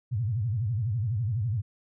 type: tone with vibrato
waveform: sine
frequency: 111.3 Hz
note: A2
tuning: 20 cents sharp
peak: -25 dBFS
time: 0.11-1.62 s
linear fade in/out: 20 ms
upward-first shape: sine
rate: 12 Hz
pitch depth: 240 cents each way
effects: none